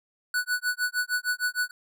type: tone with tremolo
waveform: square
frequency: 1480 Hz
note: F#6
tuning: in tune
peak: -23 dBFS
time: 0.34-1.71 s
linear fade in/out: 2 ms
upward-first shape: sine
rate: 6.5 Hz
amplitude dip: 100%
effects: none